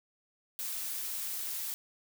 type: noise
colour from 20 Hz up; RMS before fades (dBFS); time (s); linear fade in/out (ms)
blue; -37; 0.59-1.74; 0
effects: none